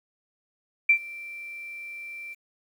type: tone with ADSR envelope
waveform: sine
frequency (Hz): 2349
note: D7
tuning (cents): 0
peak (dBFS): -13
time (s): 0.89-2.35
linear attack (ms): 6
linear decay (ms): 84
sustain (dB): -23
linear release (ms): 25
effects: 9-bit